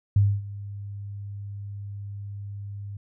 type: tone with ADSR envelope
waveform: sine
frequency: 100.9 Hz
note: G#2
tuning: 49 cents flat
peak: -14 dBFS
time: 0.16-2.97 s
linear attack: 4 ms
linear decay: 250 ms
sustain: -19 dB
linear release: 4 ms
effects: none